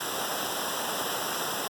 pink noise with comb filter, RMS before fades -32 dBFS, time 0-1.68 s, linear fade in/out 10 ms, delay 0.45 ms, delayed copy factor -0.85, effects high-pass 150 Hz 12 dB/octave + AAC 64 kbps

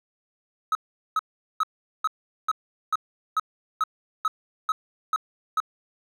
triangle tone bursts, 1280 Hz, D#6, 49 cents sharp, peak -18 dBFS, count 12, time 0.72-5.602 s, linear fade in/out 2 ms, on 31 ms, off 410 ms, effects none

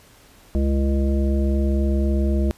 harmonic tone with a mistuned harmonic, 68 Hz, C#2, 33 cents flat, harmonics 1 / 3 / 5 / 7 / 9, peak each -18 / -24 / -27 / -36 / -32 dBFS, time 0.55-2.51 s, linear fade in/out 0 ms, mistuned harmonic 3, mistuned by +36 cents, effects pink hiss -51 dBFS RMS until 2.57 s + resampled to 32000 Hz

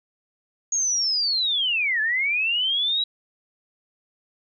sine linear two-way sweep, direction down then up, 6650 to 1702 to 3904 Hz, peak -20 dBFS, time 0.72-3.04 s, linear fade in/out 5 ms, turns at 2.01 s, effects none

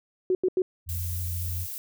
sine tone bursts, 370 Hz, F#4, in tune, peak -20 dBFS, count 3, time 0.3-0.62 s, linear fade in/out 2 ms, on 50 ms, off 85 ms
sine tone, 87.31 Hz, F2, in tune, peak -29 dBFS, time 0.86-1.67 s, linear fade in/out 50 ms
violet noise, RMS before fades -36 dBFS, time 0.89-1.78 s, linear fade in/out 0 ms
effects none

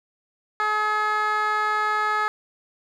15% pulse tone with band-pass filter, 425.3 Hz, G#4, 41 cents sharp, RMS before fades -23 dBFS, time 0.6-2.28 s, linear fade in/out 0 ms, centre 1400 Hz, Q 1.8, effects none

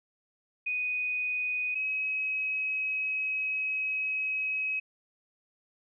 sine tone pair in turn, 2489 / 2549 Hz, D#7 / D#7, 0 / +41 cents, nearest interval unison, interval 41 cents, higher second, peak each -28 dBFS, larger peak neither, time 0.66-1.75 / 1.75-4.8 s, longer second, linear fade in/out 10 ms, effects none

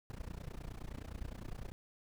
brown noise with amplitude modulation, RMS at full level -41 dBFS, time 0.1-1.72 s, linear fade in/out 0 ms, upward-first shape sine, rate 29.7 Hz, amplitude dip 95%, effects none

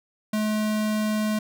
square tone, 214.1 Hz, A3, 47 cents flat, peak -23 dBFS, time 0.33-1.39 s, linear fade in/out 5 ms, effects none

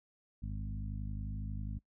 harmonic tone with a mistuned harmonic, 51.91 Hz, G#1, in tune, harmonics 1 / 2 / 3 / 4 / 5, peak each -39 / -42 / -48 / -47 / -53 dBFS, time 0.42-1.79 s, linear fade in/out 10 ms, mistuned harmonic 1, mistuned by +52 cents, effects noise-tail reverb RT60 0.1 s tail -21 dB re dry

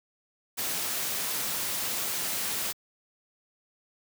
white noise, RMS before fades -31 dBFS, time 0.57-2.73 s, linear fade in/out 20 ms, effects high-pass 100 Hz 12 dB/octave

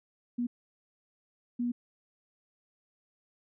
sine tone bursts at uneven times, 241.6 Hz, B3, 38 cents flat, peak -28 dBFS, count 2, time 0.38-0.47 / 1.59-1.72 s, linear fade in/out 10 ms, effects none

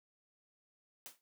white noise with exponential decay, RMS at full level -45 dBFS, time 1.06-1.21 s, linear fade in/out 0 ms, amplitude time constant 31 ms, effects high-pass 150 Hz 12 dB/octave

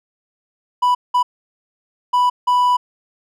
triangle tone bursts at uneven times, 987.8 Hz, B5, in tune, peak -10 dBFS, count 4, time 0.82-0.95 / 1.14-1.23 / 2.13-2.3 / 2.47-2.77 s, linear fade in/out 10 ms, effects none

